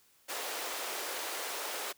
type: high-pass noise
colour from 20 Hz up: pink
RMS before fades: -38 dBFS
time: 0.28-1.93 s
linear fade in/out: 20 ms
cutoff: 420 Hz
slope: 24 dB/octave
effects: white hiss -66 dBFS RMS until 1.97 s